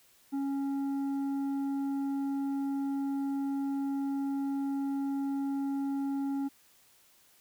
triangle tone with tanh clipping, 276.2 Hz, C#4, 6 cents flat, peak -31 dBFS, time 0.32-6.49 s, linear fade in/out 20 ms, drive 11 dB, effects white hiss -63 dBFS RMS until 7.4 s

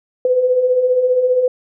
sine beating tone pair, 490.3 / 505.3 Hz, B4 / B4, -13 / +40 cents, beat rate 15 Hz, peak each -21 / -12 dBFS, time 0.25-1.48 s, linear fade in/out 2 ms, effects none

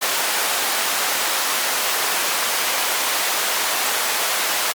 pink high-pass noise, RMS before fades -21 dBFS, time 0.01-4.73 s, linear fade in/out 20 ms, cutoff 730 Hz, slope 12 dB/octave, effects Opus 48 kbps

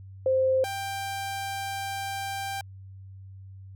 sine / sawtooth tone pair in turn, 523.3 / 787.5 Hz, C5 / G5, 0 / +8 cents, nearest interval perfect fifth, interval 708 cents, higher second, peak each -20 / -27 dBFS, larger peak first, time 0.26-0.64 / 0.64-2.61 s, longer second, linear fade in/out 2 ms, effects added 96 Hz sine -42 dBFS peak until 3.75 s

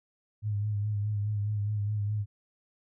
sine tone with vibrato, 104.2 Hz, G#2, 6 cents sharp, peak -27 dBFS, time 0.42-2.26 s, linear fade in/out 50 ms, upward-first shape sine, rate 4.8 Hz, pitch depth 41 cents each way, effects none

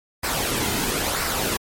pink noise with flanger, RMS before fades -24 dBFS, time 0.23-1.57 s, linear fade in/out 5 ms, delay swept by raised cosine 0.29 to 1.79 ms, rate 1 Hz, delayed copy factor -0.5, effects MP3 64 kbps

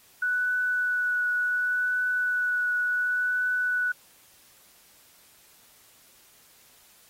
sine tone with vibrato, 1480 Hz, F#6, in tune, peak -23 dBFS, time 0.22-3.92 s, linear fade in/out 5 ms, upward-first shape triangle, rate 0.69 Hz, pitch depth 14 cents each way, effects white hiss -57 dBFS RMS until 7.09 s + AAC 48 kbps

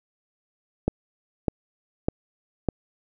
click train, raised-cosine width 2 ms, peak -8 dBFS, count 4, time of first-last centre 0.88-2.687 s, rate 1.66 Hz, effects none

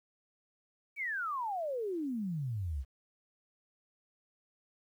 sine exponential sweep, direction down, 2349 to 61.74 Hz, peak -33 dBFS, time 0.96-2.85 s, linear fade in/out 50 ms, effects 11-bit

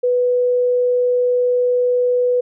sine tone, 493.9 Hz, B4, in tune, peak -13 dBFS, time 0.03-2.41 s, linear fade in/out 10 ms, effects none

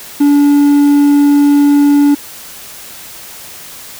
triangle tone, 287.6 Hz, D4, 36 cents flat, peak -3 dBFS, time 0.2-2.15 s, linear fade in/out 10 ms, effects white hiss -31 dBFS RMS until 3.99 s

